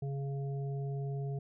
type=harmonic tone; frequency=138.59 Hz; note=C#3; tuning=in tune; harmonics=1 / 3 / 5; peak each=-34 / -44 / -50 dBFS; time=0.02-1.39 s; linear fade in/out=5 ms; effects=none